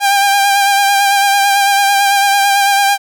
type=tone with vibrato; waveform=sawtooth; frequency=798 Hz; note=G5; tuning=31 cents sharp; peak=-5 dBFS; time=0-2.98 s; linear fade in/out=50 ms; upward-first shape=sine; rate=9 Hz; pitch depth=27 cents each way; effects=none